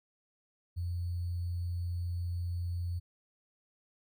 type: tone with sample-and-hold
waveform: sine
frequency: 87.31 Hz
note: F2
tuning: in tune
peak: -32 dBFS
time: 0.76-3 s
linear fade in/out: 20 ms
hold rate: 4410 Hz
effects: none